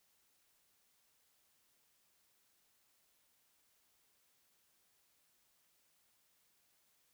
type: silence
effects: white hiss -75 dBFS RMS until 7.13 s